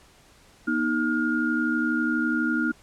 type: tone cluster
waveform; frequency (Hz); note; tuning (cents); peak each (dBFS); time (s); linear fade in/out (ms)
sine; 240.6 / 312.7 / 1419; B3 / D#4 / F6; -45 / +9 / +27; -26; 0.67-2.72; 10
effects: pink hiss -55 dBFS RMS until 2.82 s + low-pass 10000 Hz 12 dB/octave